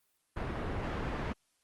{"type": "low-pass noise", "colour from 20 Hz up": "pink", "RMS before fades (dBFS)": -36, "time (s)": [0.36, 1.33], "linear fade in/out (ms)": 10, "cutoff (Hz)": 1800, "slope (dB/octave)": 12, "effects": ["white hiss -75 dBFS RMS until 1.63 s", "Opus 32 kbps"]}